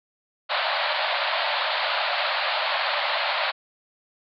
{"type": "band-pass noise", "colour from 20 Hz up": "pink", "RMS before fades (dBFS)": -25, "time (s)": [0.49, 3.52], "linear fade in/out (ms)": 20, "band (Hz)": [560, 4500], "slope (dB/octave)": 96, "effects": []}